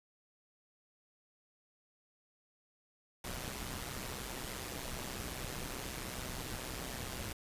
pink noise with amplitude modulation, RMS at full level -39 dBFS, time 3.24-7.33 s, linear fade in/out 5 ms, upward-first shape sine, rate 127 Hz, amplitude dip 70%, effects resampled to 32000 Hz

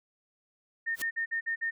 sine tone bursts, 1828 Hz, A#6, 34 cents flat, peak -28 dBFS, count 6, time 0.86-1.71 s, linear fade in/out 20 ms, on 100 ms, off 50 ms
white noise with exponential growth, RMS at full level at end -31 dBFS, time 0.93-1.02 s, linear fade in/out 2 ms, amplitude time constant 18 ms
effects none

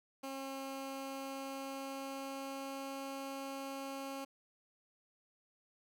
15% pulse tone with pitch glide, 270.1 to 272.5 Hz, C#4 to C#4, -45 to -29 cents, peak -35 dBFS, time 0.23-4.25 s, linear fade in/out 10 ms, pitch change +16 cents, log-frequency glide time 0.5-3 s, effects none

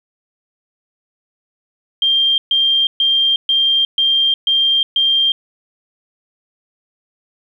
sine tone bursts, 3185 Hz, G7, 27 cents sharp, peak -11 dBFS, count 7, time 2.02-5.32 s, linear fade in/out 2 ms, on 360 ms, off 130 ms, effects 8-bit

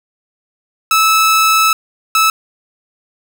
sawtooth tone bursts at uneven times, 1306 Hz, E6, 17 cents flat, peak -5 dBFS, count 2, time 0.91-1.73 / 2.15-2.3 s, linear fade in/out 2 ms, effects none

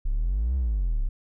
triangle exponential two-way sweep, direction up then down, 30.87 to 68 to 30.87 Hz, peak -19 dBFS, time 0.05-1.09 s, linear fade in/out 10 ms, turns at 0.56 s, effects tanh soft clip ceiling -17 dBFS

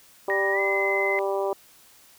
harmonic tone, 196.2 Hz, G3, 2 cents sharp, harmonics 2 / 3 / 4 / 5 / 6, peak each -26 / -28 / -32 / -33 / -39 dBFS, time 0.28-1.53 s, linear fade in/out 2 ms
sine tone with pitch glide, 1872 to 2053 Hz, A#6 to C7, +7 to -33 cents, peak -24 dBFS, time 0.3-1.19 s, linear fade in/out 0 ms, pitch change +160 cents, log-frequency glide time 0.52-0.6 s
effects white hiss -54 dBFS RMS until 2.18 s

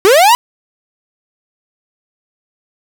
45% pulse linear sweep, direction up, 362.7 to 1006 Hz, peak -5 dBFS, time 0.05-0.35 s, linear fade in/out 0 ms, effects none

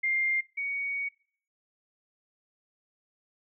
sine tone pair in turn, 2109 / 2240 Hz, C7 / C#7, +13 / +18 cents, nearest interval minor second, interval 105 cents, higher second, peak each -25 / -29 dBFS, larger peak first, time 0.03-0.41 / 0.57-1.09 s, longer second, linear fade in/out 10 ms, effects noise-tail reverb RT60 0.5 s tail -22 dB re dry

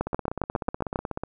two click trains, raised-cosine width 1 ms, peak -16 / -10 dBFS, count 20 / 8, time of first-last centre 0.07-1.236 / 0.01-0.959 s, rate 16.3 / 7.38 Hz, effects none

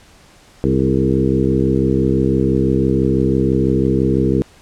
harmonic tone with a mistuned harmonic, 66 Hz, C2, 16 cents sharp, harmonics 1 / 2 / 3 / 4 / 5 / 6 / 7, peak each -23 / -19 / -19 / -20 / -19 / -21 / -23 dBFS, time 0.64-4.42 s, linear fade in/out 0 ms, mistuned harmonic 6, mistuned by +27 cents, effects pink hiss -47 dBFS RMS until 4.61 s + low-pass 9000 Hz 12 dB/octave

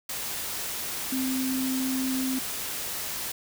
sine tone in noise, 261.1 Hz, C4, 3 cents flat, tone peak -26 dBFS, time 1.12-2.39 s, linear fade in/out 5 ms, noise white, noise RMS -33 dBFS, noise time 0.09-3.32 s, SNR +4 dB, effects none

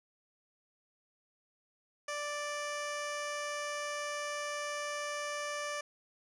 15% pulse tone with low-pass filter, 587.3 Hz, D5, in tune, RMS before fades -38 dBFS, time 2.08-5.81 s, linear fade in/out 5 ms, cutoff 7600 Hz, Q 1.4, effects none

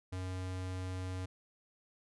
square tone, 92.5 Hz, F#2, in tune, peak -38 dBFS, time 0.12-1.26 s, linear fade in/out 10 ms, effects resampled to 24000 Hz

